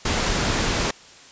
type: noise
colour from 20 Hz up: pink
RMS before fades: -22 dBFS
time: 0.05-0.91 s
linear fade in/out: 5 ms
effects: white hiss -46 dBFS RMS until 1.31 s + resampled to 16000 Hz

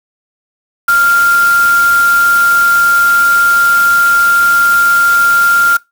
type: tone in noise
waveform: sine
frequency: 1393 Hz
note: F6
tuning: 5 cents flat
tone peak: -6 dBFS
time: 0.88-5.77 s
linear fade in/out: 5 ms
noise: white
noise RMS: -22 dBFS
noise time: 0.88-5.77 s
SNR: +13 dB
effects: noise-tail reverb RT60 0.2 s tail -22 dB re dry

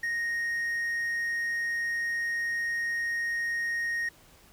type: tone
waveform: triangle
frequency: 1864.7 Hz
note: A#6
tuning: in tune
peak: -26 dBFS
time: 0.03-4.09 s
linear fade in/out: 5 ms
effects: pink hiss -57 dBFS RMS until 4.52 s

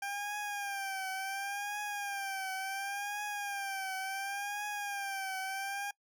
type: tone with vibrato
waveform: 20% pulse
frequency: 795 Hz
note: G5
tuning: 24 cents sharp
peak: -31 dBFS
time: 0.02-5.91 s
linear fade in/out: 5 ms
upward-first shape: triangle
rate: 0.7 Hz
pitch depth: 83 cents each way
effects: noise-tail reverb RT60 0.1 s tail -23 dB re dry

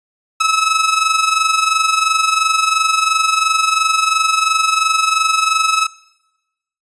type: tone with amplitude modulation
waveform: sawtooth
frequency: 1295 Hz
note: E6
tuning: 31 cents flat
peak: -6 dBFS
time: 0.4-5.87 s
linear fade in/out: 10 ms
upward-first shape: sine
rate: 22.9 Hz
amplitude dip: 60%
effects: noise-tail reverb RT60 1.0 s tail -22 dB re dry + resampled to 22050 Hz

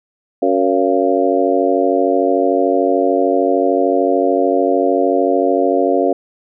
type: harmonic tone with a mistuned harmonic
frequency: 93.4 Hz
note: F#2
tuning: 17 cents sharp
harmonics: 3 / 4 / 5 / 6 / 7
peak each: -18 / -18 / -18 / -18 / -18 dBFS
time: 0.42-6.13 s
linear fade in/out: 5 ms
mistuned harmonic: 7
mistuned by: +88 cents
effects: none

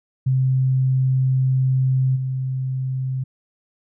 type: tone with level steps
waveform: sine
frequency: 130.8 Hz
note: C3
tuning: in tune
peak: -15 / -21 dBFS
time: 0.26-3.24 s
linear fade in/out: 10 ms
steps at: 2.15 s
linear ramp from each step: 20 ms
effects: none

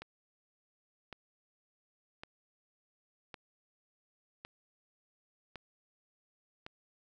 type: click train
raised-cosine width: 0.3 ms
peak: -28 dBFS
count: 7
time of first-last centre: 0.02-6.665 s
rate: 0.903 Hz
effects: none

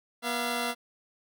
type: tone pair together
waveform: 10% pulse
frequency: 241.1 / 681.9 Hz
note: B3 / F5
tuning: -41 / -42 cents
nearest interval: octave + tritone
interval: 1799 cents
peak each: -23 dBFS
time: 0.22-0.75 s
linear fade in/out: 50 ms
effects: none

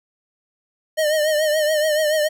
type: tone with vibrato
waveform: square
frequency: 613 Hz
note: D#5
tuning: 26 cents flat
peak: -17 dBFS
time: 0.97-2.29 s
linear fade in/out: 20 ms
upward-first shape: triangle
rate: 7 Hz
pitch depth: 70 cents each way
effects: none

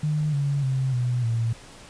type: tone with pitch steps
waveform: sine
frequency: 151.7 / 141.54 / 132.06 / 123.22 / 114.97 Hz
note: D#3 / C#3 / C3 / B2 / A#2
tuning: -44 / +36 / +16 / -4 / -23 cents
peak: -21 dBFS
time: 0.03-1.53 s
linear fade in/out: 5 ms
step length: 300 ms
effects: pink hiss -46 dBFS RMS until 1.89 s + resampled to 22050 Hz

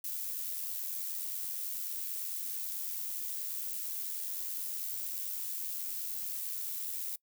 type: noise with amplitude modulation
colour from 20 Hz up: violet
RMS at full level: -36 dBFS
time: 0.04-7.16 s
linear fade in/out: 5 ms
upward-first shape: sine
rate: 89.2 Hz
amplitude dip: 40%
effects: noise-tail reverb RT60 0.1 s tail -23 dB re dry

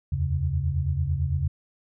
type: tone cluster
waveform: sine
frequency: 78.9 / 87.9 / 136 Hz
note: D#2 / F2 / C#3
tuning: +25 / +12 / -33 cents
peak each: -27 dBFS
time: 0.12-1.48 s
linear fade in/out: 5 ms
effects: none

